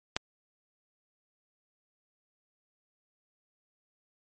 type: click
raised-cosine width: 0.2 ms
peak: -10 dBFS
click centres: 0.165 s
effects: MP3 48 kbps